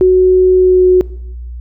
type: tone with pitch glide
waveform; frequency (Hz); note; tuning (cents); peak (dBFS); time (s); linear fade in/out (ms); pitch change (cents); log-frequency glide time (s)
sine; 370 to 366.8; F#4 to F#4; 0 to -15; -4; 0.01-1.01; 0; -15; 0.56-0.87
effects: noise-tail reverb RT60 0.8 s tail -21 dB re dry + added 60 Hz sine -23 dBFS peak until 1.6 s